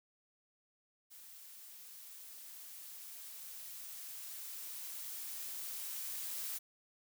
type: noise with level ramp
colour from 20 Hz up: blue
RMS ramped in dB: -55 to -41 dBFS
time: 1.1-6.59 s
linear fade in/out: 20 ms
effects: none